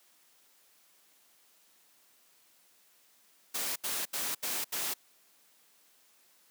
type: noise bursts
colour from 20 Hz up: white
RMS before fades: -34 dBFS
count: 5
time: 3.54-4.94 s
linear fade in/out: 10 ms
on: 220 ms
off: 75 ms
effects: white hiss -65 dBFS RMS until 6.5 s + high-pass 200 Hz 12 dB/octave